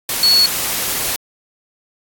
sine tone in noise, 4389 Hz, C#8, 18 cents flat, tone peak -9 dBFS, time 0.23-0.46 s, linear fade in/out 2 ms, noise white, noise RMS -20 dBFS, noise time 0.09-1.16 s, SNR +8 dB, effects AAC 64 kbps

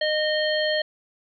harmonic tone with a mistuned harmonic, 614 Hz, D#5, 23 cents flat, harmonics 1 / 3 / 5 / 7, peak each -23 / -27 / -29 / -30 dBFS, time 0.01-0.82 s, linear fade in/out 5 ms, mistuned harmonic 5, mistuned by +43 cents, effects none

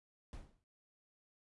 brown noise with exponential decay, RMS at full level -44 dBFS, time 0.33-0.64 s, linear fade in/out 1 ms, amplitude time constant 66 ms, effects resampled to 24000 Hz

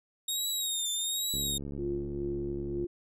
20% pulse tone with vibrato, 3729 Hz, A#7, in tune, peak -24 dBFS, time 0.28-1.58 s, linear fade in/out 5 ms, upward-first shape triangle, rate 1.2 Hz, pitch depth 89 cents each way
click train, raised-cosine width 3 ms, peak -27 dBFS, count 107, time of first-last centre 1.34-2.841 s, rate 70.6 Hz
sine tone with tremolo, 349.8 Hz, F4, 3 cents sharp, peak -31 dBFS, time 1.78-2.87 s, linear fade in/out 10 ms, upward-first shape sine, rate 2.2 Hz, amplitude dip 45%
effects none

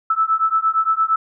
sine beating tone pair, 1309 / 1317.7 Hz, E6 / E6, -13 / -1 cents, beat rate 8.7 Hz, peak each -18 / -18 dBFS, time 0.1-1.16 s, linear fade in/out 5 ms, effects none

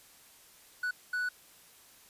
triangle tone bursts at uneven times, 1480 Hz, F#6, in tune, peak -28 dBFS, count 2, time 0.83-0.91 / 1.13-1.29 s, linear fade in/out 5 ms, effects white hiss -58 dBFS RMS until 2.09 s + resampled to 32000 Hz

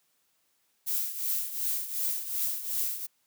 violet noise with tremolo, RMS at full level -28 dBFS, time 0.86-3.07 s, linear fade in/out 20 ms, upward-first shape triangle, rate 2.7 Hz, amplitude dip 75%, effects white hiss -72 dBFS RMS until 3.26 s + high-pass 100 Hz 12 dB/octave

